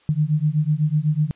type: beating tone pair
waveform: sine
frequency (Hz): 148.1 / 156.1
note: D3 / D#3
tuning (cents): +15 / +6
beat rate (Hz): 8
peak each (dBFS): -20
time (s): 0.09-1.31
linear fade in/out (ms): 0
effects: white hiss -57 dBFS RMS until 1.35 s + resampled to 8000 Hz